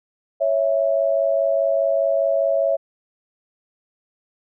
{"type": "tone pair together", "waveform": "sine", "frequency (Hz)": [554.4, 659.3], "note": ["C#5", "E5"], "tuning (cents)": [0, 0], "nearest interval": "minor third", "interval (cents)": 300, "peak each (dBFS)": -19, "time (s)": [0.4, 2.77], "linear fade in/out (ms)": 20, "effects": []}